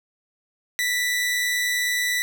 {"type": "tone pair together", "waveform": "sawtooth", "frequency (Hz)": [1864.7, 1973.9], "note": ["A#6", "B6"], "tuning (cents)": [0, -1], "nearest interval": "minor second", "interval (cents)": 99, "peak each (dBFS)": [-30, -18], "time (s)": [0.79, 2.22], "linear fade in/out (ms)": 0, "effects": []}